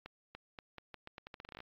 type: accelerating click train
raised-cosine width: 0.3 ms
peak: -30 dBFS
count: 17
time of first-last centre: 0.06-1.604 s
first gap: 290 ms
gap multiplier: 0.82
effects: low-pass 5000 Hz 12 dB/octave + AAC 48 kbps